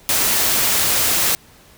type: noise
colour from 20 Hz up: white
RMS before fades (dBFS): -17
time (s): 0.09-1.35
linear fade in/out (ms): 0
effects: pink hiss -48 dBFS RMS until 1.77 s